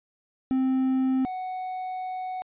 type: tone pair in turn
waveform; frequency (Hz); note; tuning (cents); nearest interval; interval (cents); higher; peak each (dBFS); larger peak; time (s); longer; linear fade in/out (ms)
triangle; 261.6 / 742; C4 / F#5; 0 / +5; octave + tritone; 1805; second; -19 / -28; first; 0.51-1.25 / 1.25-2.42; second; 0
effects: resampled to 8000 Hz